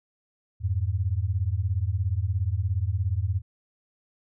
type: beating tone pair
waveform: sine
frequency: 85.9 / 102.9 Hz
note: F2 / G#2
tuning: -28 / -16 cents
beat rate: 17 Hz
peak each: -26 dBFS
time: 0.6-3.42 s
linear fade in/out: 50 ms
effects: none